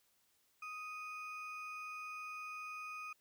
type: ring-modulated tone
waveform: triangle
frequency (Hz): 1864.7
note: A#6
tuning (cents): 0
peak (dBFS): -39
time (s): 0.62-3.13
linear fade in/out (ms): 5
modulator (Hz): 614
effects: white hiss -75 dBFS RMS until 3.2 s